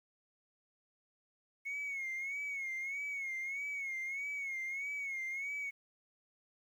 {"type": "tone with vibrato", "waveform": "sine", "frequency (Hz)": 2189, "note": "C#7", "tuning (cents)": -22, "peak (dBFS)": -35, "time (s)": [1.65, 5.71], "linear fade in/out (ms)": 20, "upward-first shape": "sine", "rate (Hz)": 1.6, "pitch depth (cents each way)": 79, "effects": ["tanh soft clip ceiling -35 dBFS", "11-bit"]}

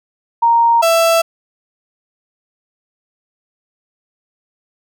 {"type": "tone pair in turn", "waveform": ["sine", "35% pulse"], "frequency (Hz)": [931, 664], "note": ["A#5", "E5"], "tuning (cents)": [-2, 12], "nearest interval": "tritone", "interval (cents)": 586, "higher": "first", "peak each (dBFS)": -8, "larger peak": "neither", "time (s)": [[0.42, 0.82], [0.82, 1.22]], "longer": "neither", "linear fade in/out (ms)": 10, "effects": []}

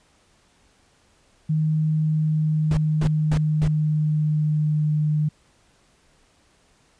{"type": "tone with pitch glide", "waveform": "sine", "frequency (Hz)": [155.56, 151.83], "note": ["D#3", "D#3"], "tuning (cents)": [0, -42], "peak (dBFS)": -18, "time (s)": [1.49, 5.29], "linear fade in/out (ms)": 10, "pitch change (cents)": -42, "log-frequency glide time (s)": [1.88, 4.9]}
{"type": "noise bursts", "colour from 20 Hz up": "brown", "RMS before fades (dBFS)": -25, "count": 4, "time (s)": [2.71, 3.678], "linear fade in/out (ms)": 2, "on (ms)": 62, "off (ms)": 240}
{"effects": ["pink hiss -60 dBFS RMS until 6.99 s", "resampled to 22050 Hz"]}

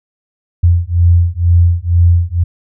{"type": "beating tone pair", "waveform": "sine", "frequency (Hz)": [85.4, 87.5], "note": ["F2", "F2"], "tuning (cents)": [-38, 4], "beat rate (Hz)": 2.1, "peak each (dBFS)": -10, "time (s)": [0.63, 2.44], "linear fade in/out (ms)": 10, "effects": []}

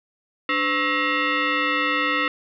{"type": "tone with frequency modulation", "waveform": "sine", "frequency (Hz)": 293.7, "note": "D4", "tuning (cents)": 0, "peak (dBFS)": -19, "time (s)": [0.49, 2.28], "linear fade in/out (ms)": 2, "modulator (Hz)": 802, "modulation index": 3.2, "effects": []}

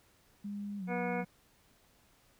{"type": "tone with pitch glide", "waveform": "sine", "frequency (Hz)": [203.5, 182.35], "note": ["G#3", "F#3"], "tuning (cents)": [-35, -25], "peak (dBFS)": -37, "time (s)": [0.44, 1.25], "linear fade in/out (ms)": 10, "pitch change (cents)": -190, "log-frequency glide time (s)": [0.78, 0.84]}
{"type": "harmonic tone", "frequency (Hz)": 242.9, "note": "B3", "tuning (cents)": -29, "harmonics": [1, 2, 3, 4, 5, 6, 7, 9, 10], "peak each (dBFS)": [-40, -37, -39, -45, -51, -45, -50, -42, -52], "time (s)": [0.87, 1.25], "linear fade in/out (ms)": 50}
{"effects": ["pink hiss -67 dBFS RMS until 2.39 s"]}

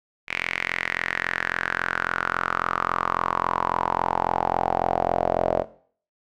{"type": "tone with band-pass filter sweep", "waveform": "sawtooth", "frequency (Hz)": 43.65, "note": "F1", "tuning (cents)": 0, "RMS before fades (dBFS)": -25, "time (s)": [0.27, 5.65], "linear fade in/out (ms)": 50, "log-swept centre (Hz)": [2300, 620], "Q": 5.2, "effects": ["noise-tail reverb RT60 0.5 s tail -17 dB re dry"]}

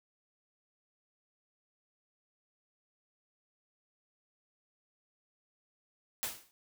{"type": "noise with exponential decay", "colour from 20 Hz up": "white", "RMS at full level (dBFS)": -32, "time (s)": [6.23, 6.51], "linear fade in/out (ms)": 0, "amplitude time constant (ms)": 59, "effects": []}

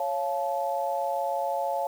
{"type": "chord", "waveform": "sine", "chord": "Db augmented", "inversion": "none", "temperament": "just", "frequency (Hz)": [554.4, 693, 866.2], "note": ["Db5", "F5", "A5"], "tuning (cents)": [0, -14, -27], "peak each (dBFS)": -30, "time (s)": [0, 1.87], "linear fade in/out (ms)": 2, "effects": ["8-bit"]}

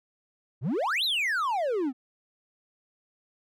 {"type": "exponential two-way sweep", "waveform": "triangle", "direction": "up then down", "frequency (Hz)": [104.9, 4186, 242.6], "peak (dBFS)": -23, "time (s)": [0.61, 1.93], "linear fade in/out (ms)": 50, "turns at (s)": 1.04, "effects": []}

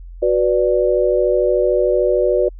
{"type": "chord", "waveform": "sine", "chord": "B minor", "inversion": "second", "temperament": "equal", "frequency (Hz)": [370, 493.9, 587.3], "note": ["F#4", "B4", "D5"], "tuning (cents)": [0, 0, 0], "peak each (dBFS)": -17, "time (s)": [0.22, 2.49], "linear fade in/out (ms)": 10, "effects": ["added 43 Hz sine -32 dBFS peak until 2.59 s"]}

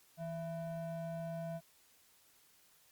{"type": "ring-modulated tone", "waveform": "triangle", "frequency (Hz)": 415.1, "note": "G#4", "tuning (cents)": -1, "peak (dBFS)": -34, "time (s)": [0.17, 1.61], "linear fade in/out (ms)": 50, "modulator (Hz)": 252, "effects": ["white hiss -67 dBFS RMS until 2.91 s", "Opus 48 kbps"]}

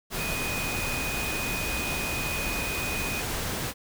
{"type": "tone in noise", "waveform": "sine", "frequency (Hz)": 2489, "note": "D#7", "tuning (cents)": 0, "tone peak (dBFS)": -32, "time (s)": [0.16, 3.24], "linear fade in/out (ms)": 50, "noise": "pink", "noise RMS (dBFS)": -31, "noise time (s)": [0.1, 3.74], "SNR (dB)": -4, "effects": []}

